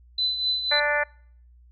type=tone with tremolo; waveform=sine; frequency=4014 Hz; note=B7; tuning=27 cents sharp; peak=-20 dBFS; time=0.18-0.8 s; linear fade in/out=5 ms; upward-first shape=triangle; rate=4 Hz; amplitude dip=65%
type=harmonic tone; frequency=293.7 Hz; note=D4; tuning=in tune; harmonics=2 / 3 / 4 / 5 / 6 / 7 / 8; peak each=-26 / -30 / -35 / -28 / -25 / -30 / -35 dBFS; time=0.71-1.04 s; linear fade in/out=10 ms
effects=noise-tail reverb RT60 0.6 s tail -26 dB re dry + added 60 Hz sine -50 dBFS peak until 1.71 s